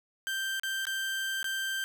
30% pulse tone with dropouts, 1568 Hz, G6, in tune, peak -28 dBFS, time 0.27-1.84 s, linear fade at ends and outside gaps 0 ms, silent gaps 0.597-0.634 / 0.853-0.869 / 1.429-1.443 s, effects none

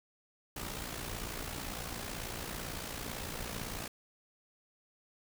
pink noise with amplitude modulation, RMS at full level -38 dBFS, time 0.56-3.88 s, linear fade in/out 5 ms, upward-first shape sine, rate 58 Hz, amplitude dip 60%, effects none

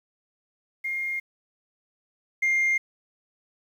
sine tone pair in turn, 2126 / 2113 Hz, C7 / C7, +27 / +16 cents, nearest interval unison, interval 11 cents, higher first, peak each -26 / -18 dBFS, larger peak second, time 0.84-1.2 / 2.42-2.78 s, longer neither, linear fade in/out 10 ms, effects tanh soft clip ceiling -18 dBFS + 9-bit

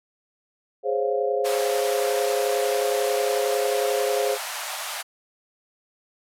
sine chord, Db major seventh, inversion second, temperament equal, 415.3 / 523.3 / 554.4 / 698.5 Hz, Ab4 / C5 / Db5 / F5, 0 / 0 / 0 / 0 cents, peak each -25 / -25 / -29 / -29 dBFS, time 0.83-4.38 s, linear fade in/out 50 ms
pink band-pass noise, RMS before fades -32 dBFS, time 1.44-5.03 s, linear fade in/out 20 ms, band 620 to 14000 Hz, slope 48 dB/octave
effects none

